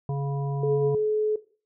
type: harmonic tone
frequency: 140 Hz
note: C#3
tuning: 18 cents sharp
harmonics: 1 / 3 / 5 / 7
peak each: -25 / -35 / -39 / -42 dBFS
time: 0.09-0.95 s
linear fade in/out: 2 ms
type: tone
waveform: sine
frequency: 427.8 Hz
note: A4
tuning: 49 cents flat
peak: -21 dBFS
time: 0.63-1.36 s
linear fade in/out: 5 ms
effects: noise-tail reverb RT60 0.4 s tail -17 dB re dry